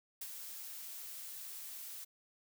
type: noise with ADSR envelope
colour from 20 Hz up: blue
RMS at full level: -42 dBFS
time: 0.21-2.05 s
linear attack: 6 ms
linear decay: 50 ms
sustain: -5 dB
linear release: 15 ms
effects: none